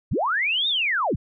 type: linear two-way sweep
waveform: sine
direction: up then down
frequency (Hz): 41.84 to 3742 to 41.84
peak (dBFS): -20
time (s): 0.11-1.16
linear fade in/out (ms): 10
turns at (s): 0.68
effects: none